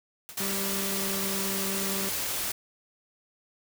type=noise with exponential decay; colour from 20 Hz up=white; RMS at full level=-39 dBFS; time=0.29-0.49 s; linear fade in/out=0 ms; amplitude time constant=42 ms
type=noise; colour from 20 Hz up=white; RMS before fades=-31 dBFS; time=0.37-2.52 s; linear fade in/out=5 ms
type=tone with pitch glide; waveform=25% pulse; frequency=196 to 194.65 Hz; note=G3 to G3; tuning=0 to -12 cents; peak=-29 dBFS; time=0.4-2.09 s; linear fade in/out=2 ms; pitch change=-12 cents; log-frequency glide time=0.78-1.21 s
effects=none